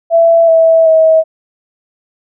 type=tone with pitch steps; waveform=sine; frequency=667 / 653 / 641 Hz; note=E5 / E5 / E5; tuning=+20 / -17 / -49 cents; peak=-4 dBFS; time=0.1-1.24 s; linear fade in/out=50 ms; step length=380 ms; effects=none